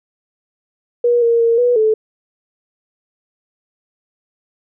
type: tone with pitch steps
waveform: sine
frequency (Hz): 479.9 / 466 / 462.2 / 487.9 / 435.7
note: B4 / A#4 / A#4 / B4 / A4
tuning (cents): -50 / -1 / -15 / -21 / -17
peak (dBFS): -10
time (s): 1.04-1.94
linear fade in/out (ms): 5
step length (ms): 180
effects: none